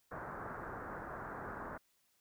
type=low-pass noise; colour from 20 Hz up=white; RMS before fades=-45 dBFS; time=0.11-1.78 s; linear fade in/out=10 ms; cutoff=1600 Hz; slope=48 dB/octave; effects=white hiss -75 dBFS RMS until 2.2 s

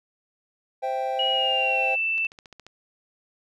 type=chord; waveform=triangle; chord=C major; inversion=none; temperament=equal; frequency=523.3 / 659.3 / 784 Hz; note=C5 / E5 / G5; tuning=0 / 0 / 0 cents; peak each=-27 / -31 / -25 dBFS; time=0.82-1.96 s; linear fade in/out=20 ms
type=tone with pitch glide; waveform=sine; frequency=2899 to 2658 Hz; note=F#7 to E7; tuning=-36 to +14 cents; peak=-22 dBFS; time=1.19-2.27 s; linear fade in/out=5 ms; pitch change=-150 cents; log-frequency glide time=1.32-1.91 s
type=click train; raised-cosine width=0.2 ms; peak=-27 dBFS; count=8; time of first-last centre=2.18-2.666 s; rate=14.4 Hz
effects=none

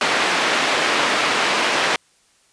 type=band-pass noise; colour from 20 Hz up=white; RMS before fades=-19 dBFS; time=0.01-1.96 s; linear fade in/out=2 ms; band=280 to 2600 Hz; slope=12 dB/octave; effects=white hiss -58 dBFS RMS until 2.52 s + resampled to 22050 Hz

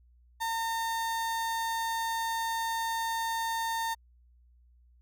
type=tone; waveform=35% pulse; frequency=910 Hz; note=A#5; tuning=42 cents flat; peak=-28 dBFS; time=0.4-3.95 s; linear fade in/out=20 ms; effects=added 60 Hz sine -58 dBFS peak until 5.01 s

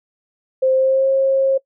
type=tone with pitch glide; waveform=sine; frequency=523.3 to 537.7 Hz; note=C5 to C5; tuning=0 to +47 cents; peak=-12 dBFS; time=0.62-1.58 s; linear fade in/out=10 ms; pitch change=+47 cents; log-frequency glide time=0.73-1.09 s; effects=noise-tail reverb RT60 0.1 s tail -23 dB re dry

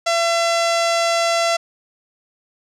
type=tone with low-pass filter; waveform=sawtooth; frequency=675 Hz; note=E5; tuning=41 cents sharp; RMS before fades=-18 dBFS; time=0.06-1.57 s; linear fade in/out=10 ms; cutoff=6300 Hz; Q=1.5; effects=none

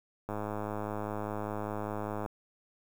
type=click train; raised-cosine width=1 ms; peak=-22 dBFS; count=208; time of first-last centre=0.29-2.261 s; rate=105 Hz; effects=8-bit

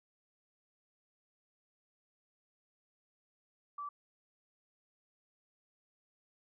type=tone; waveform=sine; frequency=1159 Hz; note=D6; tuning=23 cents flat; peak=-39 dBFS; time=3.78-3.89 s; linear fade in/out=5 ms; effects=none

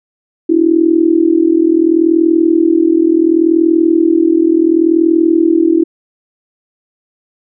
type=tone with amplitude modulation; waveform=sine; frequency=329.6 Hz; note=E4; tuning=in tune; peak=-3 dBFS; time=0.49-5.84 s; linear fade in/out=10 ms; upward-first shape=sine; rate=40.7 Hz; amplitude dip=85%; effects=none

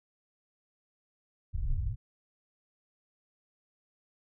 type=low-pass noise; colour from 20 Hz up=pink; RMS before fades=-31 dBFS; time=1.53-1.96 s; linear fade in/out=20 ms; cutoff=140 Hz; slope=96 dB/octave; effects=none

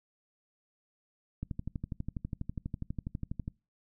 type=click train; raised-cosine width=5 ms; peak=-23 dBFS; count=26; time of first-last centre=1.43-3.479 s; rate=12.2 Hz; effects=noise-tail reverb RT60 0.3 s tail -25 dB re dry

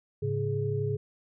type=tone cluster; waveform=sine; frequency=106 / 137.9 / 418.2 Hz; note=G#2 / C#3 / G#4; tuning=+36 / -9 / +12 cents; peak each=-31 dBFS; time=0.22-0.97 s; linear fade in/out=10 ms; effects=none

